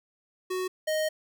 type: tone pair in turn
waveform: square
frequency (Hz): 370 / 622.3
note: F#4 / D#5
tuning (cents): 0 / 0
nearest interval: major sixth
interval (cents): 900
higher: second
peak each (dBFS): -29 / -26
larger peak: second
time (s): 0.5-0.68 / 0.87-1.09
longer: second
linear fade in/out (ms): 10
effects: none